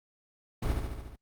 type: noise with echo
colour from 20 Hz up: brown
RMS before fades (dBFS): -29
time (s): 0.62-0.73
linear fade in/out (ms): 10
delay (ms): 72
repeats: 6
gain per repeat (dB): -3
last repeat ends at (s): 1.162
effects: Opus 48 kbps